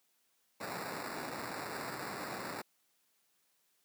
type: noise with sample-and-hold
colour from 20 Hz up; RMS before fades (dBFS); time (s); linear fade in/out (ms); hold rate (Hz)
white; -41; 0.6-2.62; 10; 3150
effects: white hiss -75 dBFS RMS until 3.84 s + high-pass 150 Hz 12 dB/octave